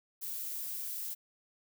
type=noise; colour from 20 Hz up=violet; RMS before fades=-39 dBFS; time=0.21-1.15 s; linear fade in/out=20 ms; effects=none